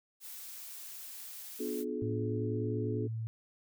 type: noise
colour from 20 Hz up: blue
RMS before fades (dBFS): -46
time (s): 0.2-1.85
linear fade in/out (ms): 50
type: chord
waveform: sine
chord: B diminished seventh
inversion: none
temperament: just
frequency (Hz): 246.9 / 296.3 / 355.6 / 426.7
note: B3 / D4 / F4 / Ab4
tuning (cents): 0 / +15 / +31 / +47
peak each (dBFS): -39 / -40 / -41 / -37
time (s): 1.59-3.08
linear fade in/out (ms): 20
type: tone with pitch glide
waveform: sine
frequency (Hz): 110.3 to 112.23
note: A2 to A2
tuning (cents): +5 to +35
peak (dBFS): -34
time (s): 2.02-3.27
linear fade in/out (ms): 0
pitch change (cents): +30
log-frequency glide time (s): 2.22-2.87
effects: none